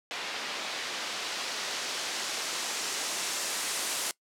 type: noise with low-pass filter sweep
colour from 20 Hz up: white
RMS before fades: -34 dBFS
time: 0.11-4.11 s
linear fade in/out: 0 ms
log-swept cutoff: 3500 to 9400 Hz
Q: 0.9
effects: noise-tail reverb RT60 0.1 s tail -21 dB re dry + high-pass 300 Hz 12 dB/octave